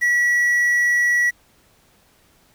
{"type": "tone with quantisation", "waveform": "triangle", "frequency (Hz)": 1936, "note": "B6", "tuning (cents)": -35, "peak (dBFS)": -13, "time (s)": [0.01, 1.31], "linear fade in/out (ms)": 20, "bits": 7, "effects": ["pink hiss -57 dBFS RMS until 2.54 s"]}